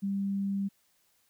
sine tone, 197.5 Hz, G3, 13 cents sharp, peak -28 dBFS, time 0.02-0.69 s, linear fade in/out 20 ms, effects white hiss -70 dBFS RMS until 1.29 s

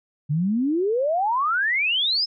sine exponential sweep, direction up, 140.3 to 5274 Hz, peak -19 dBFS, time 0.29-2.26 s, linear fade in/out 20 ms, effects none

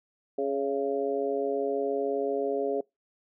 harmonic tone with a mistuned harmonic, 139.1 Hz, C#3, 6 cents sharp, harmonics 2 / 3 / 4 / 5, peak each -35 / -28 / -32 / -35 dBFS, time 0.38-2.81 s, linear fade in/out 5 ms, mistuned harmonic 5, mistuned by -33 cents, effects noise-tail reverb RT60 0.2 s tail -25 dB re dry

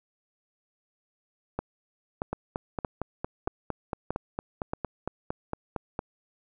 two click trains, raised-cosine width 1 ms, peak -15 / -16 dBFS, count 6 / 17, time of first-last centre 1.59-4.735 / 2.33-5.991 s, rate 1.59 / 4.37 Hz, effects none

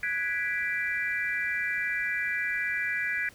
sine chord, G# half-diminished seventh, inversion third, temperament equal, 1480 / 1661.2 / 1975.5 / 2349 Hz, F#6 / G#6 / B6 / D7, 0 / 0 / 0 / 0 cents, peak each -37 / -31 / -31 / -34 dBFS, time 0.03-3.29 s, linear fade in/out 2 ms, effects pink hiss -54 dBFS RMS until 3.34 s

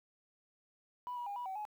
sine tone with pitch steps, 986 / 966 / 809 / 974 / 763 / 844 Hz, B5 / B5 / G#5 / B5 / G5 / G#5, -3 / -39 / -46 / -24 / -47 / +28 cents, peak -37 dBFS, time 1.07-1.652 s, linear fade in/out 0 ms, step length 97 ms, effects tanh soft clip ceiling -35 dBFS + 11-bit

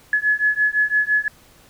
sine beating tone pair, 1700 / 1705.9 Hz, G#6 / G#6, +40 / +46 cents, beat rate 5.9 Hz, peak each -19 dBFS, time 0.13-1.28 s, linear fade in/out 2 ms, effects pink hiss -51 dBFS RMS until 1.69 s

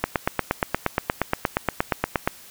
click train, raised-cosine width 0.5 ms, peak -4 dBFS, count 20, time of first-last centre 0.04-2.275 s, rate 8.5 Hz, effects white hiss -46 dBFS RMS until 2.5 s

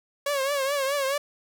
sawtooth tone with vibrato, 554.4 Hz, C#5, in tune, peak -20 dBFS, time 0.26-1.18 s, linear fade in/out 5 ms, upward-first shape triangle, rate 4.7 Hz, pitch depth 99 cents each way, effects none

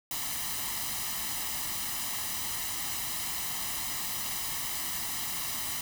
white noise with comb filter, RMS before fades -34 dBFS, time 0.11-5.81 s, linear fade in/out 2 ms, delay 1 ms, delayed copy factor +0.65, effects none

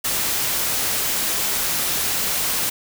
white noise, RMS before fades -22 dBFS, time 0.04-2.7 s, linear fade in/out 10 ms, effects none

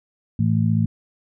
harmonic tone, 55 Hz, A1, in tune, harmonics 2 / 3 / 4, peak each -19 / -21 / -22 dBFS, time 0.39-0.86 s, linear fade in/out 5 ms, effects none

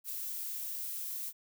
violet noise, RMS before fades -39 dBFS, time 0.04-1.33 s, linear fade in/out 50 ms, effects none

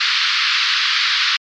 white band-pass noise, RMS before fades -17 dBFS, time 0-1.37 s, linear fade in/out 10 ms, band 1200 to 4800 Hz, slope 48 dB/octave, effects MP3 64 kbps

